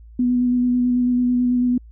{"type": "tone with vibrato", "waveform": "sine", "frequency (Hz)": 246.9, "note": "B3", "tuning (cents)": 0, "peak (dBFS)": -15, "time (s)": [0.19, 1.78], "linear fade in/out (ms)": 5, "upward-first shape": "square", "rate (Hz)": 9.1, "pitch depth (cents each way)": 12, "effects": ["added 56 Hz sine -40 dBFS peak until 1.91 s"]}